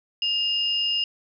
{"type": "tone pair together", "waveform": "sine", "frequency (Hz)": [2828, 5056], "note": ["F7", "D#8"], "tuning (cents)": [21, 27], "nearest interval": "minor seventh", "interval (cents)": 1006, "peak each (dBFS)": [-22, -29], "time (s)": [0.22, 1.04], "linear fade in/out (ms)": 2, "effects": []}